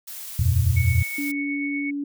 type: noise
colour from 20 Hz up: blue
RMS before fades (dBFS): -36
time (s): 0.07-1.32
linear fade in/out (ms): 10
type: chord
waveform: sine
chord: E suspended second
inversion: none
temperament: equal with one note detuned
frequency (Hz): 82.41 / 92.5 / 120.93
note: E2 / F#2 / B2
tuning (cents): 0 / 0 / -36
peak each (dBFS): -21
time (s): 0.39-1.03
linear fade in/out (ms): 5
type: tone with tremolo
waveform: sine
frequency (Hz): 2217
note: C#7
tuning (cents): 0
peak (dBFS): -27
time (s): 0.76-1.91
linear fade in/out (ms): 10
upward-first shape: sine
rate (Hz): 8.2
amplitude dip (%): 30
type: tone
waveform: sine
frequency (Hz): 285.4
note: D4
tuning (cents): -49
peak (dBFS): -25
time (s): 1.18-2.04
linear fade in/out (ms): 5
effects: none